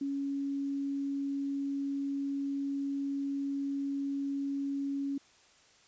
sine tone, 278.4 Hz, C#4, 8 cents sharp, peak -31 dBFS, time 0.01-5.18 s, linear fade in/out 5 ms, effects white hiss -62 dBFS RMS until 5.87 s + resampled to 16000 Hz

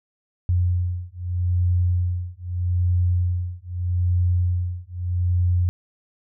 sine beating tone pair, 88.6 / 89.4 Hz, F2 / F2, +25 / +41 cents, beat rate 0.8 Hz, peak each -22 dBFS, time 0.49-5.69 s, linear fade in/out 0 ms, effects none

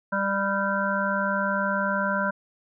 harmonic tone with a mistuned harmonic, 198.1 Hz, G3, 18 cents sharp, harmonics 1 / 3 / 5 / 7 / 8, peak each -29 / -29 / -29 / -29 / -29 dBFS, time 0.12-2.31 s, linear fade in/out 10 ms, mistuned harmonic 8, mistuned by -42 cents, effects none

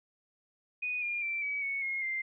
sine tone with pitch steps, 2480 / 2411 / 2344 / 2278 / 2215 / 2153 / 2093 Hz, D#7 / D7 / D7 / C#7 / C#7 / C7 / C7, -6 / +45 / -4 / +47 / -2 / +49 / 0 cents, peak -31 dBFS, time 0.82-2.22 s, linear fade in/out 10 ms, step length 200 ms, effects none

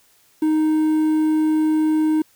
triangle tone with quantisation, 311.1 Hz, D#4, in tune, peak -13 dBFS, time 0.42-2.22 s, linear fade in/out 5 ms, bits 7, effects white hiss -57 dBFS RMS until 2.35 s

